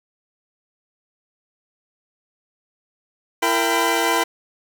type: tone cluster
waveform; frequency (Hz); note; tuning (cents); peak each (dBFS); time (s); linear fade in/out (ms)
20% pulse; 336 / 461.4 / 786 / 1005; E4 / A#4 / G5 / B5; +33 / -18 / +4 / +30; -18; 3.42-4.24; 10
effects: none